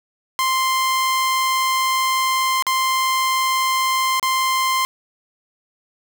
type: tone with dropouts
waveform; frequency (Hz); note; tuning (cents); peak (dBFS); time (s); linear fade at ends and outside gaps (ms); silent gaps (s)
sawtooth; 1046.5; C6; 0; -13; 0.39-4.85; 0; 2.624-2.667 / 4.197-4.228
effects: 8-bit